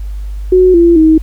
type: tone with pitch steps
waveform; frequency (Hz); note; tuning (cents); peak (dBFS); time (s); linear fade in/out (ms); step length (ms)
sine; 368.3 / 340.6 / 316.2; F#4 / F4 / D#4; -8 / -43 / +28; -3; 0.52-1.18; 5; 220
effects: added 50 Hz sine -18 dBFS peak until 1.22 s + pink hiss -46 dBFS RMS until 1.22 s